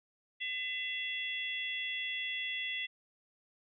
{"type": "harmonic tone", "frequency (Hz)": 675, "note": "E5", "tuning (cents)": 41, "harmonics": [3, 4, 5], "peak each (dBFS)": [-38, -39, -40], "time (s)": [0.4, 2.87], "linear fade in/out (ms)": 20, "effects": []}